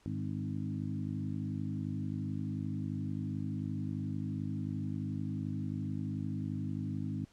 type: harmonic tone with a mistuned harmonic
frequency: 51.4 Hz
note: G#1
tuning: 17 cents flat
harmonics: 2 / 3 / 4 / 5 / 6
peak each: -39 / -39 / -41 / -41 / -45 dBFS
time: 0.06-7.25 s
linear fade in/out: 0 ms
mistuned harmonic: 5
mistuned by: +26 cents
effects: pink hiss -66 dBFS RMS until 7.32 s + low-pass 8000 Hz 12 dB/octave